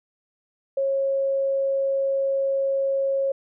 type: tone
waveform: sine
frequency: 545 Hz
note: C#5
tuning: 29 cents flat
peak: -20 dBFS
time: 0.77-3.32 s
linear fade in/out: 5 ms
effects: none